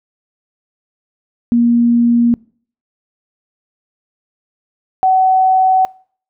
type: tone pair in turn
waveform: sine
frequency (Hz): 236.6 / 753.5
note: A#3 / F#5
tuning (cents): +26 / +31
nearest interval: octave + minor sixth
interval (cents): 2005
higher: second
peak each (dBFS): -8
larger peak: neither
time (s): 1.52-2.34 / 5.03-5.85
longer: neither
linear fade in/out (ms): 0
effects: noise-tail reverb RT60 0.5 s tail -25 dB re dry